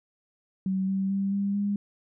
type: tone with pitch steps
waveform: sine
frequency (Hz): 190 / 193.1 / 196.25 / 199.45 / 202.7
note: F#3 / G3 / G3 / G3 / G#3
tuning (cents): +46 / -26 / +2 / +30 / -42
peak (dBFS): -24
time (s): 0.66-1.76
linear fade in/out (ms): 2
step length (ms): 220
effects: none